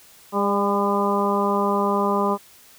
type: harmonic tone with a mistuned harmonic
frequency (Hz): 201.8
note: G#3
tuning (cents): -49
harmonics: 1 / 2 / 3 / 4 / 5 / 6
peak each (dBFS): -24 / -24 / -27 / -28 / -24 / -27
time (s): 0.32-2.38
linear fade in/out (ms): 50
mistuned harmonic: 3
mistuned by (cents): -23
effects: white hiss -50 dBFS RMS until 2.78 s